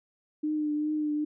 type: tone with vibrato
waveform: sine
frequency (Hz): 302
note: D4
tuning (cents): +48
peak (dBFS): -26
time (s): 0.43-1.25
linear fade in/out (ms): 10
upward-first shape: triangle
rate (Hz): 2.5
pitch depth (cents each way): 29
effects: none